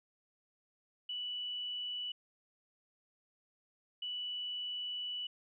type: tone bursts at uneven times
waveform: sine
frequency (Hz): 2960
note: F#7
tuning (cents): 0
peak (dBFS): -37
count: 2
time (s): 1.09-2.12 / 4.02-5.27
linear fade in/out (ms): 5
effects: none